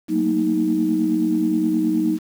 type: tone cluster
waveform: sine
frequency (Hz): 187.1 / 225.6 / 235.1 / 313.8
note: F#3 / A3 / A#3 / D#4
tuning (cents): +20 / +44 / +15 / +15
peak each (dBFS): -25 / -26 / -24 / -18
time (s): 0.08-2.19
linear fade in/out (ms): 50
effects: tanh soft clip ceiling -7 dBFS + 7-bit